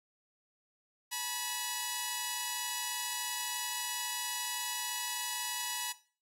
5% pulse tone pair together, 857.1 / 975 Hz, A5 / B5, -46 / -23 cents, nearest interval major second, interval 223 cents, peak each -29 / -24 dBFS, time 1.11-5.93 s, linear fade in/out 20 ms, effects noise-tail reverb RT60 0.4 s tail -17 dB re dry + AAC 48 kbps

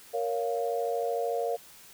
sine chord, Bb minor, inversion none, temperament just, 466.2 / 559.4 / 699.2 Hz, Bb4 / Db5 / F5, 0 / +16 / +2 cents, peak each -30 / -33 / -32 dBFS, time 0.13-1.57 s, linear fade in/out 20 ms, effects white hiss -52 dBFS RMS until 1.93 s

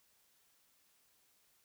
silence, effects white hiss -72 dBFS RMS until 1.64 s

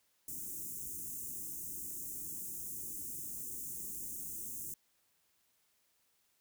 white band-stop noise, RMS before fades -43 dBFS, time 0.28-4.74 s, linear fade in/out 2 ms, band 380 to 6500 Hz, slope 48 dB/octave, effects white hiss -75 dBFS RMS until 6.4 s

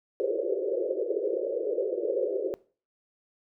white band-pass noise, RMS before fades -29 dBFS, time 0.2-2.54 s, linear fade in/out 0 ms, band 350 to 560 Hz, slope 96 dB/octave, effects noise-tail reverb RT60 0.4 s tail -21 dB re dry

